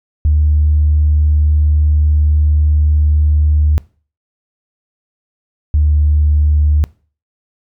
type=tone pair in turn; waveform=sine; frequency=75.3 / 74.74 Hz; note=D2 / D2; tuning=+44 / +31 cents; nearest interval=unison; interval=13 cents; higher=first; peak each=-7 dBFS; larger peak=neither; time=0.25-3.78 / 5.74-6.84 s; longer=first; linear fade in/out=0 ms; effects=noise-tail reverb RT60 0.4 s tail -23 dB re dry + tanh soft clip ceiling -3 dBFS